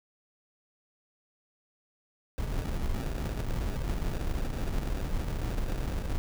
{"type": "noise with sample-and-hold", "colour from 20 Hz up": "brown", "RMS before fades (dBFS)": -31, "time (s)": [2.38, 6.18], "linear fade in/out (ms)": 0, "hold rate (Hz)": 1050, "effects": []}